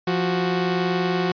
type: tone pair together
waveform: sawtooth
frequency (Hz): 174.62 / 370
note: F3 / F#4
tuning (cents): 0 / 0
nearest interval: octave + minor second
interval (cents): 1300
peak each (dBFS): -19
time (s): 0.07-1.32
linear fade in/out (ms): 5
effects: resampled to 11025 Hz